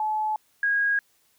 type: tone pair in turn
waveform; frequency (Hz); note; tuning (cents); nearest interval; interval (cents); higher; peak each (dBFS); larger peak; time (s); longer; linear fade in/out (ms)
sine; 860 / 1640; A5 / G#6; -40 / -22; major seventh; 1118; second; -23 / -20; second; 0-0.36 / 0.63-0.99; neither; 2
effects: white hiss -65 dBFS RMS until 1.38 s